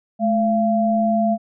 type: tone pair together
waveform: sine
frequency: 215.1 / 683 Hz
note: A3 / F5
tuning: -39 / -39 cents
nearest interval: octave + minor sixth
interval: 2000 cents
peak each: -18 dBFS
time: 0.19-1.38 s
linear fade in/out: 50 ms
effects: none